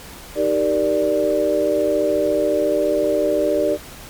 sine chord, Eb major seventh, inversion none, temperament equal, 311.1 / 392 / 466.2 / 587.3 Hz, Eb4 / G4 / Bb4 / D5, 0 / 0 / 0 / 0 cents, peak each -23 / -22 / -23 / -18 dBFS, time 0.35-3.78 s, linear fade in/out 50 ms, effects pink hiss -38 dBFS RMS until 4.09 s + MP3 96 kbps

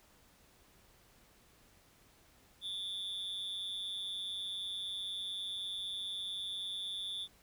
triangle tone with amplitude modulation, 3512 Hz, A7, 4 cents flat, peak -33 dBFS, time 2.61-7.28 s, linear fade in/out 50 ms, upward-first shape sine, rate 191 Hz, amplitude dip 75%, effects pink hiss -65 dBFS RMS until 7.42 s

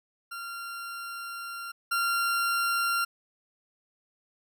40% pulse tone pair in turn, 1382 / 1382 Hz, F6 / F6, -19 / -19 cents, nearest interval unison, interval 0 cents, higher neither, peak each -35 / -24 dBFS, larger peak second, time 0.31-1.72 / 1.91-3.05 s, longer first, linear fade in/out 10 ms, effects none

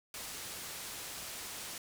white low-pass noise, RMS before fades -44 dBFS, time 0.14-1.78 s, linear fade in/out 2 ms, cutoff 11000 Hz, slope 12 dB/octave, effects none

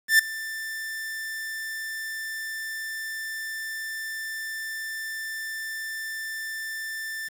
45% pulse tone with ADSR envelope, 1777 Hz, A6, 17 cents sharp, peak -12 dBFS, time 0.08-7.29 s, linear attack 110 ms, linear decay 6 ms, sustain -19 dB, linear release 16 ms, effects 8-bit

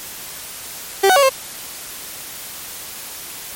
30% pulse tone with pitch steps, 390.3 / 747 / 561 / 532 Hz, G4 / F#5 / C#5 / C5, -8 / +16 / +21 / +29 cents, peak -7 dBFS, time 1.03-1.294 s, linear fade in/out 10 ms, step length 66 ms, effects white hiss -32 dBFS RMS until 3.55 s + MP3 64 kbps

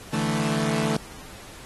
sawtooth chord, D suspended second, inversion none, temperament equal, 146.83 / 164.81 / 220 Hz, D3 / E3 / A3, 0 / 0 / 0 cents, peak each -24 / -24 / -21 dBFS, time 0.13-0.97 s, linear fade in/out 5 ms, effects pink hiss -44 dBFS RMS until 1.65 s + AAC 32 kbps

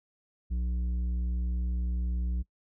triangle tone with tanh clipping, 60.6 Hz, B1, 32 cents flat, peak -29 dBFS, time 0.5-2.43 s, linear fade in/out 20 ms, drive 12 dB, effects noise-tail reverb RT60 0.1 s tail -23 dB re dry

